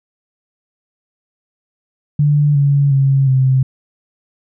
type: tone with pitch steps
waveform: sine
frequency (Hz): 146.83 / 141.5 / 136.37 / 131.42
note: D3 / C#3 / C#3 / C3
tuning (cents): 0 / +36 / -28 / +8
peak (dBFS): -9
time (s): 2.19-3.63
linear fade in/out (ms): 5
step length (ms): 360
effects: none